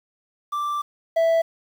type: tone pair in turn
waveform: triangle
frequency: 1174.7 / 659.3 Hz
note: D6 / E5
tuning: 0 / 0 cents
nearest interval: minor seventh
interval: 1000 cents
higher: first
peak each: -21 / -14 dBFS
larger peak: second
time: 0.52-0.82 / 1.16-1.42 s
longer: first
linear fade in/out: 10 ms
effects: 8-bit